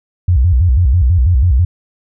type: tone with vibrato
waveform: sine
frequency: 74.6 Hz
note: D2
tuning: 28 cents sharp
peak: -7 dBFS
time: 0.28-1.65 s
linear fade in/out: 5 ms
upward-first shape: square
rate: 6.1 Hz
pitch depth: 300 cents each way
effects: none